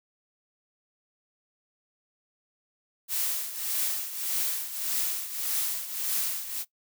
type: noise with tremolo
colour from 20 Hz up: blue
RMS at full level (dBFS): -27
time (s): 3.08-6.65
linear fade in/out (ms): 50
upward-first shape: triangle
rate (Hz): 1.7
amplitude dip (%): 75
effects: noise-tail reverb RT60 0.1 s tail -18 dB re dry